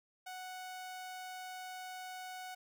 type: tone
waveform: sawtooth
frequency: 740 Hz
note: F#5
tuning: in tune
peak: -40 dBFS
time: 0.26-2.55 s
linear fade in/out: 10 ms
effects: none